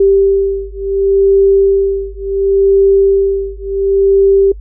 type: beating tone pair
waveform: sine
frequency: 392 / 392.7 Hz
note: G4 / G4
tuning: 0 / +3 cents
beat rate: 0.7 Hz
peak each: -11 dBFS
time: 0-4.52 s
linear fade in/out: 5 ms
effects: noise-tail reverb RT60 0.1 s tail -21 dB re dry + added 50 Hz sine -26 dBFS peak until 4.6 s